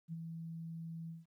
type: tone with ADSR envelope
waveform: sine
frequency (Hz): 164.5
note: E3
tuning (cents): -3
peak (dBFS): -38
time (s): 0.08-1.26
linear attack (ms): 47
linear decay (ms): 29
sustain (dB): -4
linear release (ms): 170
effects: 13-bit